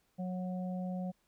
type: harmonic tone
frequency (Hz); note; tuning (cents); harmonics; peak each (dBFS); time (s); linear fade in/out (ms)
183; F#3; -19; 1 / 3 / 4; -35 / -45 / -47; 0.18-1.12; 20
effects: pink hiss -75 dBFS RMS until 1.27 s